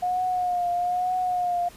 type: tone with vibrato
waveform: sine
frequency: 719 Hz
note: F#5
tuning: 50 cents flat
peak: -22 dBFS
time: 0.02-1.69 s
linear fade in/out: 10 ms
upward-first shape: triangle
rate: 1.1 Hz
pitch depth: 46 cents each way
effects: pink hiss -49 dBFS RMS until 1.76 s + resampled to 32000 Hz